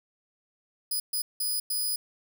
5% pulse tone bursts at uneven times, 4978 Hz, D#8, in tune, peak -20 dBFS, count 4, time 0.91-1 / 1.13-1.22 / 1.4-1.6 / 1.7-1.96 s, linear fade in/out 5 ms, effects none

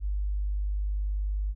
sine tone, 50.1 Hz, G1, 38 cents sharp, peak -26 dBFS, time 0-1.55 s, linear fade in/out 50 ms, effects none

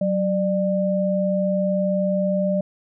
sine tone pair together, 188 / 596.9 Hz, F#3 / D5, +28 / +28 cents, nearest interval octave + minor sixth, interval 2000 cents, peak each -21 dBFS, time 0.01-2.61 s, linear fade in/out 5 ms, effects none

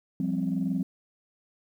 sine chord, F suspended second, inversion none, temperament equal, 174.61 / 196 / 261.6 Hz, F3 / G3 / C4, 0 / 0 / 0 cents, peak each -29 dBFS, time 0.2-0.83 s, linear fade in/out 2 ms, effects tanh soft clip ceiling -18 dBFS + 10-bit

